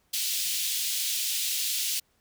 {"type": "high-pass noise", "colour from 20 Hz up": "pink", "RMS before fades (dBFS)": -29, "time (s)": [0.13, 2], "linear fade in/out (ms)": 10, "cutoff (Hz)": 3000, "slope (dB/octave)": 24, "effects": ["pink hiss -69 dBFS RMS until 2.2 s"]}